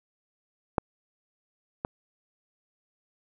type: clicks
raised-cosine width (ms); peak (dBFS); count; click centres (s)
1; -8 / -15; 2; 0.782 / 1.849
effects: none